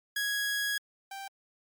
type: tone pair in turn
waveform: sawtooth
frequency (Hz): 1661.2 / 784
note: G#6 / G5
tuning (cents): 0 / 0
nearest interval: octave + minor second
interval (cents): 1300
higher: first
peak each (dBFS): -25 / -35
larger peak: first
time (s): 0.16-0.78 / 1.11-1.28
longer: first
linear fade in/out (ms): 5
effects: MP3 96 kbps